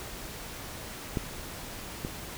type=clicks; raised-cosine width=3 ms; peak=-15 / -20 dBFS; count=2; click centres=1.172 / 2.049 s; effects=pink hiss -41 dBFS RMS until 2.37 s